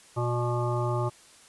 harmonic tone with a mistuned harmonic, 120.6 Hz, B2, 41 cents flat, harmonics 1 / 3 / 5 / 7 / 9 / 10, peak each -27 / -32 / -34 / -35 / -37 / -37 dBFS, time 0.16-1.1 s, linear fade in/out 20 ms, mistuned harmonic 7, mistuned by +26 cents, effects white hiss -54 dBFS RMS until 1.48 s + resampled to 24000 Hz

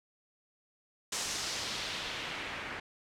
white noise with low-pass filter sweep, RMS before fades -38 dBFS, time 1.12-2.8 s, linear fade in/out 5 ms, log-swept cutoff 7200 to 1900 Hz, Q 1.4, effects none

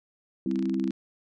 sine chord, C major, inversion second, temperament equal, 196 / 261.6 / 329.6 Hz, G3 / C4 / E4, 0 / 0 / 0 cents, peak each -29 dBFS, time 0.46-0.91 s, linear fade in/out 2 ms
clicks, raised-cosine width 0.2 ms, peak -27 dBFS, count 11, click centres 0.513 / 0.558 / 0.592 / 0.626 / 0.656 / 0.696 / 0.743 / 0.798 / 0.841 / 0.877 / 0.907 s
effects none

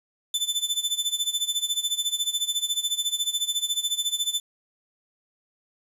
sawtooth tone with tremolo, 3520 Hz, A7, in tune, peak -18 dBFS, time 0.34-4.4 s, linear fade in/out 2 ms, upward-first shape sine, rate 14 Hz, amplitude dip 85%, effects resampled to 32000 Hz + 9-bit

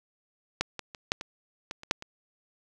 clicks, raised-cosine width 0.2 ms, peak -8 / -18 / -24 / -7 / -20 / -18 / -26 / -6 / -23 dBFS, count 9, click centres 0.61 / 0.793 / 0.948 / 1.119 / 1.211 / 1.711 / 1.834 / 1.911 / 2.024 s, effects none

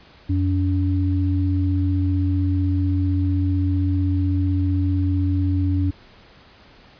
sine tone pair together, 89.8 / 285.1 Hz, F2 / C#4, +49 / +49 cents, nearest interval octave + minor sixth, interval 2000 cents, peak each -18 / -23 dBFS, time 0.29-5.91 s, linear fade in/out 10 ms, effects pink hiss -49 dBFS RMS until 6.99 s + resampled to 11025 Hz

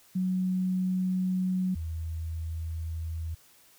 sine tone pair in turn, 185 / 81.23 Hz, F#3 / E2, 0 / -25 cents, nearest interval octave + major second, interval 1425 cents, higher first, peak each -25 / -31 dBFS, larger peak first, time 0.15-1.75 / 1.75-3.35 s, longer neither, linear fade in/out 10 ms, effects white hiss -59 dBFS RMS until 3.78 s

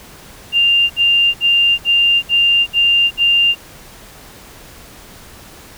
sine tone bursts, 2794 Hz, F7, in tune, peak -9 dBFS, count 7, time 0.52-3.552 s, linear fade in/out 50 ms, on 380 ms, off 62 ms, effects pink hiss -39 dBFS RMS until 5.77 s

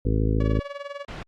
harmonic tone, 53.7 Hz, A1, 41 cents flat, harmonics 1 / 2 / 3 / 4 / 5 / 6 / 7 / 8 / 9, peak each -23 / -24 / -31 / -32 / -29 / -35 / -34 / -34 / -34 dBFS, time 0.05-0.6 s, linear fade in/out 5 ms
sawtooth tone with tremolo, 568 Hz, C#5, 42 cents sharp, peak -26 dBFS, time 0.4-1.05 s, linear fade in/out 5 ms, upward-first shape sine, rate 20 Hz, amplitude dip 80%
pink noise, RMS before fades -35 dBFS, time 1.08-1.23 s, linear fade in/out 5 ms
effects low-pass 3000 Hz 12 dB/octave + Opus 48 kbps

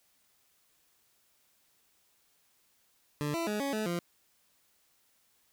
20% pulse tone with pitch steps, 147.5 / 334 / 209.9 / 278.2 / 215.9 / 173 Hz, D3 / E4 / G#3 / C#4 / A3 / F3, +8 / +23 / +19 / +6 / -33 / -16 cents, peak -26 dBFS, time 3.21-3.99 s, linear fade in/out 0 ms, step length 130 ms, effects white hiss -70 dBFS RMS until 5.52 s

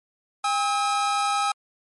45% pulse tone pair together, 808 / 1282.6 Hz, G#5 / E6, -48 / -48 cents, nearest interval minor sixth, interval 800 cents, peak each -24 dBFS, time 0.44-1.52 s, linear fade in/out 5 ms, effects MP3 48 kbps

